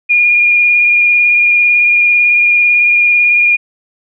sine tone with vibrato, 2426 Hz, D#7, 44 cents flat, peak -6 dBFS, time 0.09-3.57 s, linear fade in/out 20 ms, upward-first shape sine, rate 18 Hz, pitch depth 17 cents each way, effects none

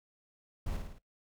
brown noise with echo, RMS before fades -35 dBFS, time 0.66-0.77 s, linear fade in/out 5 ms, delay 54 ms, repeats 4, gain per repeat -4 dB, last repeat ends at 0.986 s, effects noise-tail reverb RT60 0.1 s tail -17 dB re dry

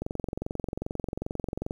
click train, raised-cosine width 2 ms, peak -18 dBFS, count 39, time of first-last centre 0.02-1.709 s, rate 22.5 Hz, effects 9-bit

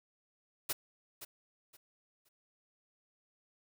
white noise with echo, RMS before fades -34 dBFS, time 0.69-0.73 s, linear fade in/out 10 ms, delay 520 ms, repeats 3, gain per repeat -12 dB, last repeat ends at 2.29 s, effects none

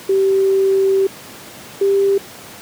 sine tone pair in turn, 387.5 / 395.2 Hz, G4 / G4, -20 / +14 cents, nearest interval unison, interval 34 cents, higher second, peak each -11 dBFS, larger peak neither, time 0.09-1.07 / 1.81-2.18 s, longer first, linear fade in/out 5 ms, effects pink hiss -36 dBFS RMS until 2.61 s + high-pass 150 Hz 12 dB/octave

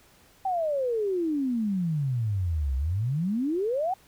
sine exponential two-way sweep, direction down then up, 784 to 63.7 to 784 Hz, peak -24 dBFS, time 0.45-3.94 s, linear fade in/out 5 ms, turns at 2.76 s, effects pink hiss -58 dBFS RMS until 4.07 s

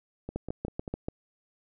two click trains, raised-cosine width 2 ms, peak -23 / -18 dBFS, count 4 / 6, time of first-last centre 0.29-0.878 / 0.36-1.085 s, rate 5.1 / 6.9 Hz, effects none

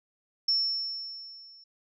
sine tone with level ramp, 5400 Hz, E8, 41 cents sharp, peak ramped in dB -21 to -51 dBFS, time 0.48-1.64 s, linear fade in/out 5 ms, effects none

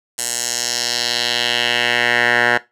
10% pulse tone with band-pass filter sweep, 120.4 Hz, B2, 44 cents flat, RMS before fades -18 dBFS, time 0.18-2.58 s, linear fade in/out 10 ms, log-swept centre 8400 to 1500 Hz, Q 2.1, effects noise-tail reverb RT60 0.2 s tail -17 dB re dry

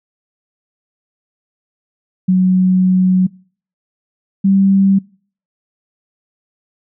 sine tone pair in turn, 185 / 194.69 Hz, F#3 / G3, 0 / -12 cents, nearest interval minor second, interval 88 cents, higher second, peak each -8 dBFS, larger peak neither, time 2.28-3.27 / 4.44-4.99 s, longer first, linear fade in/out 10 ms, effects noise-tail reverb RT60 0.5 s tail -25 dB re dry

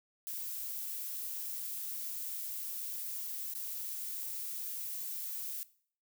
violet noise with dropouts, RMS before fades -40 dBFS, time 0.27-5.63 s, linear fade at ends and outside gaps 0 ms, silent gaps 3.537-3.551 s, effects noise-tail reverb RT60 0.5 s tail -18 dB re dry

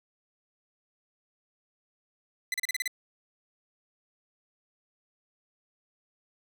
sawtooth tone bursts, 2014 Hz, B6, 33 cents sharp, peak -24 dBFS, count 7, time 2.52-2.877 s, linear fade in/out 2 ms, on 21 ms, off 35 ms, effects none

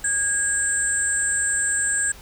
sine tone cluster, 1633 / 7670 / 8500 Hz, G#6 / A#8 / C9, -30 / +48 / +26 cents, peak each -24 dBFS, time 0.04-2.12 s, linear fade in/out 5 ms, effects added 50 Hz sine -46 dBFS peak until 2.21 s + pink hiss -45 dBFS RMS until 2.21 s

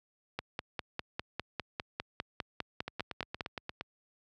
two click trains, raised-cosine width 0.3 ms, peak -18 / -21 dBFS, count 16 / 9, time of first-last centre 0.39-3.408 / 2.88-3.81 s, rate 4.97 / 8.6 Hz, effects high-pass 60 Hz 12 dB/octave

